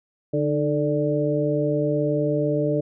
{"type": "harmonic tone with a mistuned harmonic", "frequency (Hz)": 146.83, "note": "D3", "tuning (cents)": 0, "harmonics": [1, 2, 3, 4], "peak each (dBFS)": [-25, -25, -25, -25], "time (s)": [0.33, 2.81], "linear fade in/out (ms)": 10, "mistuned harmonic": 2, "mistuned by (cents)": 62, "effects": []}